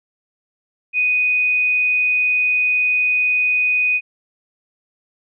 sine tone, 2489 Hz, D#7, in tune, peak -14 dBFS, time 0.93-4.01 s, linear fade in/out 50 ms, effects none

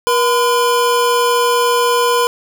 square tone pair together, 479.3 / 1014 Hz, A#4 / B5, +48 / +45 cents, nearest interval octave + minor second, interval 1297 cents, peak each -15 dBFS, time 0.07-2.27 s, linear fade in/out 0 ms, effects none

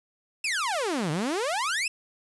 sawtooth exponential two-way sweep, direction down then up, 2731 to 143.4 to 2731 Hz, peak -22 dBFS, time 0.44-1.88 s, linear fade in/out 5 ms, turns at 1.11 s, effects resampled to 24000 Hz + 8-bit

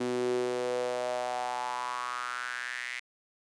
sawtooth tone with high-pass filter sweep, 123.8 Hz, B2, 5 cents sharp, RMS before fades -33 dBFS, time 0-3 s, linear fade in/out 10 ms, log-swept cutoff 300 to 2100 Hz, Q 5.2, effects resampled to 22050 Hz

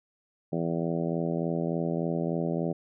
harmonic tone, 83.4 Hz, E2, 21 cents sharp, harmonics 2 / 3 / 4 / 5 / 6 / 7 / 8 / 9, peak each -30 / -34 / -34 / -35 / -39 / -36 / -40 / -44 dBFS, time 0.52-2.73 s, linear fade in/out 10 ms, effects none

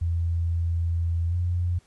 sine tone with pitch glide, 84.3 to 87.88 Hz, E2 to F2, +39 to +11 cents, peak -22 dBFS, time 0.01-1.79 s, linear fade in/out 10 ms, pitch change +72 cents, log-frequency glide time 1.29-1.34 s, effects pink hiss -62 dBFS RMS until 1.86 s + resampled to 24000 Hz

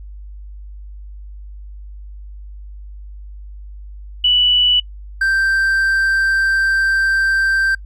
sine / triangle tone pair in turn, 2960 / 1568 Hz, F#7 / G6, 0 / 0 cents, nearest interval major seventh, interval 1100 cents, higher first, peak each -10 / -11 dBFS, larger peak first, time 4.24-4.8 / 5.21-7.75 s, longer second, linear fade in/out 5 ms, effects noise-tail reverb RT60 0.1 s tail -25 dB re dry + added 50 Hz sine -31 dBFS peak until 7.85 s

